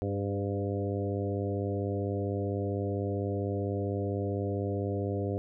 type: harmonic tone with a mistuned harmonic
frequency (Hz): 100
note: G2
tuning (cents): +35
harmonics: 1 / 2 / 3 / 4 / 5 / 6 / 7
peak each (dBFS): -32 / -38 / -37 / -36 / -37 / -42 / -44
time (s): 0.02-5.38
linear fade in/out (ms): 0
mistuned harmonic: 5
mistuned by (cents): +15
effects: none